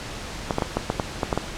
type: clicks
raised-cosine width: 1 ms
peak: -7 dBFS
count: 9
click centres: 0.508 / 0.584 / 0.622 / 0.77 / 0.901 / 0.998 / 1.232 / 1.328 / 1.376 s
effects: pink hiss -34 dBFS RMS until 1.57 s + low-pass 7000 Hz 12 dB/octave